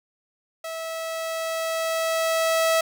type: tone with level ramp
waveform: sawtooth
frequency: 651 Hz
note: E5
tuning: 22 cents flat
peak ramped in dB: -27 to -14 dBFS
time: 0.64-2.81 s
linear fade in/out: 5 ms
effects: none